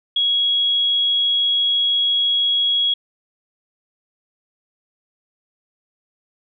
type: tone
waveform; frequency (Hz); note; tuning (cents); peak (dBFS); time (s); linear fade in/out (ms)
sine; 3322; G#7; 0; -15; 0.16-2.94; 5
effects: none